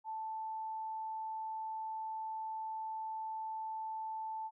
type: tone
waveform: sine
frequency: 880 Hz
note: A5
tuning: in tune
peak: -38 dBFS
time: 0.04-4.51 s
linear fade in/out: 50 ms
effects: none